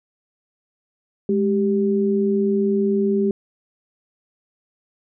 sine tone pair together, 207.7 / 392.1 Hz, G#3 / G4, 0 / 0 cents, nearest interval major seventh, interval 1100 cents, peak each -19 dBFS, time 1.29-3.31 s, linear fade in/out 2 ms, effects none

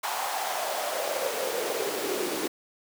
pink noise with high-pass filter sweep, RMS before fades -30 dBFS, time 0.03-2.48 s, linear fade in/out 10 ms, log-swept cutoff 880 to 330 Hz, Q 4.8, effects none

